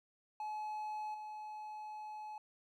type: tone with level steps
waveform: triangle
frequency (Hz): 853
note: G#5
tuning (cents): +46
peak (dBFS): -37 / -42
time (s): 0.4-2.38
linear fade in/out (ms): 2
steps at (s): 1.14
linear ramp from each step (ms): 5
effects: none